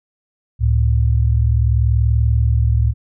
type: tone pair together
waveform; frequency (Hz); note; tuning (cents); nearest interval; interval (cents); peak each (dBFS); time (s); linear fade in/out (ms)
sine; 69.83 / 110.5; C#2 / A2; +13 / +8; minor sixth; 795; -14 / -15; 0.59-2.94; 50
effects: none